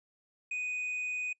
triangle tone, 2489 Hz, D#7, in tune, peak -31 dBFS, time 0.51-1.33 s, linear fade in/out 5 ms, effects noise-tail reverb RT60 0.1 s tail -25 dB re dry + resampled to 22050 Hz

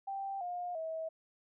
sine tone with pitch steps, 784 / 710.7 / 644.2 Hz, G5 / F5 / E5, 0 / +30 / -40 cents, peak -36 dBFS, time 0.07-1.09 s, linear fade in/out 10 ms, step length 340 ms, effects none

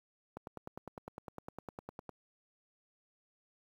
click train, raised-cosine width 1 ms, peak -29 dBFS, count 18, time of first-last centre 0.37-2.092 s, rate 9.87 Hz, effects high-pass 80 Hz 12 dB/octave + 10-bit

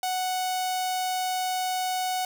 sawtooth tone with notch filter, 740 Hz, F#5, in tune, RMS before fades -28 dBFS, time 0.03-2.25 s, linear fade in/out 2 ms, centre 1700 Hz, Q 1.2, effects none

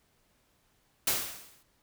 white noise with exponential decay, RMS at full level -25 dBFS, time 1.07-1.63 s, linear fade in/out 5 ms, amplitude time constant 120 ms, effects pink hiss -70 dBFS RMS until 1.82 s

